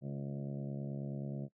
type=harmonic tone with a mistuned harmonic; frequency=69.4 Hz; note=C#2; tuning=3 cents sharp; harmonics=2 / 3 / 4 / 5 / 6 / 7 / 8 / 9 / 10; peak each=-39 / -43 / -51 / -50 / -59 / -57 / -53 / -54 / -63 dBFS; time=0.01-1.49 s; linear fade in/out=50 ms; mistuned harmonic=6; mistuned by=+17 cents; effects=noise-tail reverb RT60 0.1 s tail -20 dB re dry

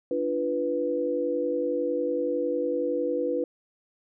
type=chord; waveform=sine; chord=B diminished; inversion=first; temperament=equal with one note detuned; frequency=293.7 / 344.6 / 493.9 Hz; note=D4 / F4 / B4; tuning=0 / -23 / 0 cents; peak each=-31 / -31 / -26 dBFS; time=0.11-3.44 s; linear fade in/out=2 ms; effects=none

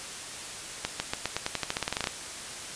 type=accelerating click train; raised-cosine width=0.2 ms; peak=-10 dBFS; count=17; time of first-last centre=0.85-2.072 s; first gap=150 ms; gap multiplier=0.9; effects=white hiss -39 dBFS RMS until 2.75 s + resampled to 22050 Hz

